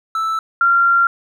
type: tone pair in turn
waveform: triangle / sine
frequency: 1318.5 / 1380.6 Hz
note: E6 / F6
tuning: 0 / -20 cents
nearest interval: minor second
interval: 80 cents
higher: second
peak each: -15 / -10 dBFS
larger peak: second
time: 0.15-0.39 / 0.61-1.07 s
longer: second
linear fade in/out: 2 ms
effects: none